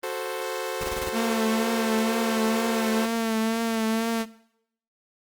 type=chord; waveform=sawtooth; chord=F# diminished; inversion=none; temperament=equal; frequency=370 / 440 / 523.3 Hz; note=F#4 / A4 / C5; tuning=0 / 0 / 0 cents; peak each=-29 / -29 / -28 dBFS; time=0.03-3.06 s; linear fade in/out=5 ms
type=noise bursts; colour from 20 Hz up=pink; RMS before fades=-32 dBFS; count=6; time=0.81-1.093 s; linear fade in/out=2 ms; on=28 ms; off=23 ms
type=tone with vibrato; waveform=sawtooth; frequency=225.1 Hz; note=A3; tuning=40 cents sharp; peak=-19 dBFS; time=1.12-4.26 s; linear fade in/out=50 ms; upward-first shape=triangle; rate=2.1 Hz; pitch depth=38 cents each way
effects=noise-tail reverb RT60 0.7 s tail -18 dB re dry + Opus 32 kbps